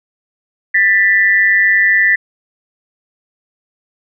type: tone pair together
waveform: sine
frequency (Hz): 1776.9 / 1973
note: A6 / B6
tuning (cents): +17 / -2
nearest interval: major second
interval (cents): 181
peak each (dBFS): -11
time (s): 0.74-2.16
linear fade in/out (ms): 10
effects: none